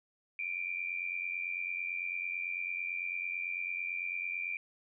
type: tone pair together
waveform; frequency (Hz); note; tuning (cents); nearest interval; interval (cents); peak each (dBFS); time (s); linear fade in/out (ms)
sine; 2330 / 2419; D7 / D#7; -14 / -49; minor second; 65; -37 / -37; 0.39-4.57; 2
effects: none